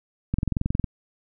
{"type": "click train", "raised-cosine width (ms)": 5, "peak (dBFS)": -11, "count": 12, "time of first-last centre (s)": [0.34, 0.842], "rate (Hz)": 21.9, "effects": []}